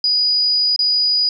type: tone with dropouts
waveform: sine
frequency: 4924 Hz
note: D#8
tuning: 19 cents flat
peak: -13 dBFS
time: 0.04-1.29 s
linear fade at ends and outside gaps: 2 ms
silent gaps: 0.762-0.791 s
effects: none